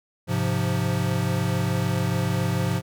square chord, F minor, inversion first, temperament equal, 103.83 / 130.81 / 174.61 Hz, Ab2 / C3 / F3, 0 / 0 / 0 cents, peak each -27 dBFS, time 0.27-2.82 s, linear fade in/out 50 ms, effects none

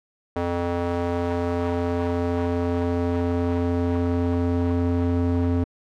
square tone with band-pass filter sweep, 86.8 Hz, F2, 10 cents flat, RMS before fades -23 dBFS, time 0.36-5.64 s, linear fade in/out 5 ms, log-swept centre 600 to 250 Hz, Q 0.94, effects AAC 64 kbps

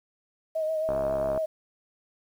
sine tone with vibrato, 631 Hz, D#5, 24 cents sharp, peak -25 dBFS, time 0.55-1.46 s, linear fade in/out 10 ms, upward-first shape sine, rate 7.4 Hz, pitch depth 33 cents each way
click train, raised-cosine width 1 ms, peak -19 dBFS, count 34, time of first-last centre 0.89-1.376 s, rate 67.9 Hz
effects 9-bit

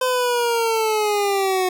25% pulse linear sweep, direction down, 513 to 365.3 Hz, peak -14 dBFS, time 0.01-1.69 s, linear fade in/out 5 ms, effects none

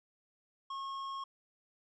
sine tone with tanh clipping, 1087 Hz, C#6, 34 cents flat, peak -40 dBFS, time 0.7-1.24 s, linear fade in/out 5 ms, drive 13 dB, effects low-pass 6000 Hz 12 dB/octave

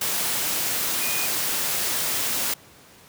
sine tone in noise, 2467 Hz, D#7, 15 cents flat, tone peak -30 dBFS, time 1.01-1.26 s, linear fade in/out 5 ms, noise white, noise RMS -25 dBFS, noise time 0.01-2.54 s, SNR -8 dB, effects pink hiss -50 dBFS RMS until 3.08 s + high-pass 100 Hz 12 dB/octave

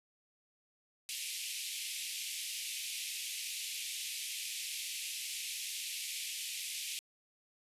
pink band-pass noise, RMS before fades -41 dBFS, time 1.09-6.99 s, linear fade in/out 0 ms, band 2300 to 13000 Hz, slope 48 dB/octave, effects resampled to 32000 Hz

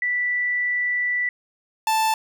sine / 45% pulse tone pair in turn, 1969 / 880.9 Hz, B6 / A5, -6 / +2 cents, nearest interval octave + major second, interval 1392 cents, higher first, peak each -20 / -18 dBFS, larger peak second, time 0.02-1.29 / 1.87-2.14 s, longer first, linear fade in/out 2 ms, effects none

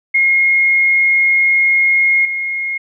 sine tone with level steps, 2149 Hz, C7, 46 cents sharp, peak -9 / -17 dBFS, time 0.14-2.78 s, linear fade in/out 10 ms, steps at 2.25 s, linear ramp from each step 2 ms, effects none

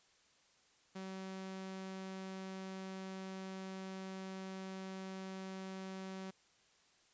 sawtooth tone, 190 Hz, F#3, 46 cents sharp, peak -40 dBFS, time 0.95-6.31 s, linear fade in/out 10 ms, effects white hiss -70 dBFS RMS until 7.13 s + resampled to 16000 Hz

